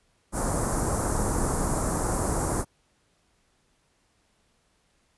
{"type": "band-stop noise", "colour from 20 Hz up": "pink", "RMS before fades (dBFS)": -26, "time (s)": [0.32, 2.65], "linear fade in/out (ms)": 50, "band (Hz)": [1300, 7400], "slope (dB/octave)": 24, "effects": ["pink hiss -68 dBFS RMS until 5.17 s", "resampled to 24000 Hz"]}